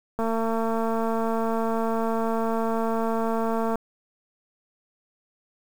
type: click train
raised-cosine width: 1 ms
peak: -14 dBFS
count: 807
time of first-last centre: 0.19-3.756 s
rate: 226 Hz
effects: 7-bit